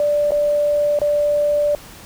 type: tone with dropouts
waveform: sine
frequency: 587.3 Hz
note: D5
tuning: in tune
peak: -14 dBFS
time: 0-1.75 s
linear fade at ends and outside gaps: 1 ms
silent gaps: 0.308-0.319 / 0.989-1.016 s
effects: pink hiss -40 dBFS RMS until 2.05 s